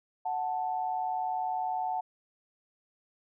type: tone pair together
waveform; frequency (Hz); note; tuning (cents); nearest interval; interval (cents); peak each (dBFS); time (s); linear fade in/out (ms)
sine; 740 / 880; F#5 / A5; 0 / 0; minor third; 300; -31 / -33; 0.25-2.01; 10
effects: none